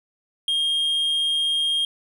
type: tone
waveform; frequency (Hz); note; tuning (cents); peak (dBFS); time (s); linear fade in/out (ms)
triangle; 3228; G#7; -50; -18; 0.48-1.85; 2
effects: none